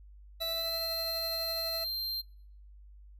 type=tone with tremolo; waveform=40% pulse; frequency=657 Hz; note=E5; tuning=6 cents flat; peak=-35 dBFS; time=0.4-1.85 s; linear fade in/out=20 ms; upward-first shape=sine; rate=12 Hz; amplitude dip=30%
type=tone with pitch glide; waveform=square; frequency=3957 to 4163 Hz; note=B7 to C8; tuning=+3 to -10 cents; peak=-33 dBFS; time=0.4-2.22 s; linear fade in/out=20 ms; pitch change=+87 cents; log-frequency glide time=0.5-0.81 s
effects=noise-tail reverb RT60 0.6 s tail -23 dB re dry + added 50 Hz sine -50 dBFS peak until 3.19 s